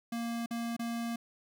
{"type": "tone with dropouts", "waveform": "square", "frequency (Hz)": 233.1, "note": "A#3", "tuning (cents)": 0, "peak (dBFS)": -34, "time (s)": [0.12, 1.16], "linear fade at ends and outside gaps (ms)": 5, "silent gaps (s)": [[0.461, 0.508], [0.766, 0.793]], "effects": []}